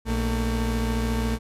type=tone pair together; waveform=35% pulse; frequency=59.92 / 225.6 Hz; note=A#1 / A3; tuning=+48 / +44 cents; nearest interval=octave + major seventh; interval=2296 cents; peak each=-23 / -25 dBFS; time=0.05-1.39 s; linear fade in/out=50 ms; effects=resampled to 32000 Hz